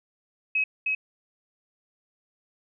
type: tone with echo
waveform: sine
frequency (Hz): 2554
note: D#7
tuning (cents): +45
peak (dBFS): -21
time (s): 0.55-0.64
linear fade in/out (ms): 5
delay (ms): 310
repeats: 1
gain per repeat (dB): -2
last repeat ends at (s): 0.95
effects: none